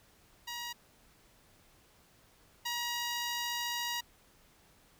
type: tone pair in turn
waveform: 10% pulse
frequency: 954 / 954 Hz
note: A#5 / A#5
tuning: +40 / +40 cents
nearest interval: unison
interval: 0 cents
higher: neither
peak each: -30 / -25 dBFS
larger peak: second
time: 0.47-0.73 / 2.65-4.01 s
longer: second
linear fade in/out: 10 ms
effects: pink hiss -64 dBFS RMS until 4.99 s